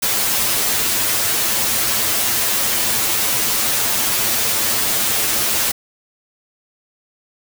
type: noise with comb filter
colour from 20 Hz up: white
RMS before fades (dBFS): -18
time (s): 0.02-5.72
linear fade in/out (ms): 10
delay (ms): 9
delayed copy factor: +0.85
effects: none